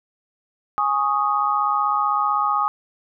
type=chord; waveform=sine; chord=Ab suspended fourth; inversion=none; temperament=equal; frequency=830.6 / 1108.7 / 1244.5 Hz; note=Ab5 / Db6 / Eb6; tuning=0 / 0 / 0 cents; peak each=-23 / -24 / -20 dBFS; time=0.78-2.68 s; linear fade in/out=0 ms; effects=none